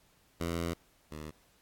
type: tone pair in turn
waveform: 10% pulse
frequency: 84.5 / 76.76 Hz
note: E2 / D#2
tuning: +43 / -23 cents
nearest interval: major second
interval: 166 cents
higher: first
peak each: -24 / -33 dBFS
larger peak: first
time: 0.4-0.74 / 1.11-1.31 s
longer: first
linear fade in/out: 10 ms
effects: pink hiss -67 dBFS RMS until 1.61 s + AAC 64 kbps